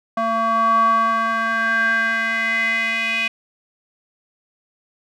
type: tone with band-pass filter sweep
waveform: square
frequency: 226.2 Hz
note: A3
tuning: 48 cents sharp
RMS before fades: -19 dBFS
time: 0.17-3.28 s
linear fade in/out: 5 ms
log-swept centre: 920 to 2500 Hz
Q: 6.5
effects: none